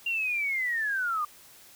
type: linear sweep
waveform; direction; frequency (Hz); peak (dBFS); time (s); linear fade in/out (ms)
sine; down; 2794 to 1178; -26; 0.06-1.25; 5
effects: white hiss -53 dBFS RMS until 1.75 s